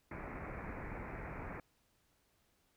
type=low-pass noise; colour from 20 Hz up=pink; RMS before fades=-45 dBFS; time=0.11-1.6 s; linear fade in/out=2 ms; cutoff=2400 Hz; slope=96 dB/octave; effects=pink hiss -75 dBFS RMS until 2.76 s